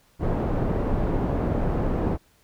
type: low-pass noise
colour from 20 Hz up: pink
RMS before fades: -24 dBFS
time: 0.19-2.18 s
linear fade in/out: 50 ms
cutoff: 660 Hz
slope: 12 dB/octave
effects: pink hiss -61 dBFS RMS until 2.43 s